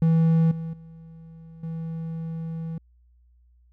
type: tone with level steps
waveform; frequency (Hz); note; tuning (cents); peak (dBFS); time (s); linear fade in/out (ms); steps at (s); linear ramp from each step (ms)
triangle; 163.2; E3; -17; -14 / -27 / -40 / -27; 0.02-2.78; 2; 0.51 / 0.73 / 1.63; 5
effects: added 60 Hz sine -55 dBFS peak until 3.72 s